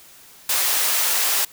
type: high-pass noise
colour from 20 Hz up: white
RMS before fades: -20 dBFS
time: 0.49-1.45 s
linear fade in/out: 5 ms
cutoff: 580 Hz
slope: 12 dB/octave
effects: white hiss -47 dBFS RMS until 1.52 s